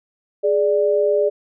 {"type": "tone pair together", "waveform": "sine", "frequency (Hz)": [416.8, 588.3], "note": ["G#4", "D5"], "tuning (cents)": [6, 3], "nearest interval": "tritone", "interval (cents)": 597, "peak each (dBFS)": -17, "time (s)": [0.43, 1.3], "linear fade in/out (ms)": 20, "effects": []}